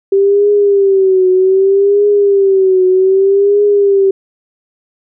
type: tone with vibrato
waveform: sine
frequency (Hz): 390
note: G4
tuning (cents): -9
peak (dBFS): -6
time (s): 0.12-4.11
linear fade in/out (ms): 5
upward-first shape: triangle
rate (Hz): 0.64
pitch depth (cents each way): 100
effects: none